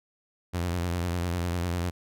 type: tone with vibrato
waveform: sawtooth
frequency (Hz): 87.31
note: F2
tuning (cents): 0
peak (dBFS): -23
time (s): 0.53-1.91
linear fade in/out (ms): 20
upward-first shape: sine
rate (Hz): 10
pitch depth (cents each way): 61
effects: none